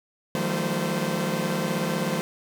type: tone cluster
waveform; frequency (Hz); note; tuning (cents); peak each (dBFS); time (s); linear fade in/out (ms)
sawtooth; 156.6 / 175.7 / 191.9 / 223.4 / 517; D#3 / F3 / G3 / A3 / C5; +11 / +11 / -37 / +27 / -21; -27; 0.35-2.21; 0
effects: none